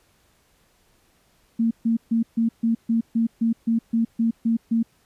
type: tone bursts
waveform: sine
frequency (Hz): 228.5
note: A#3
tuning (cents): -34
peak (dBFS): -17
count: 13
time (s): 1.59-4.83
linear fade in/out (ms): 10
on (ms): 120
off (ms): 140
effects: pink hiss -62 dBFS RMS until 5.05 s + resampled to 32000 Hz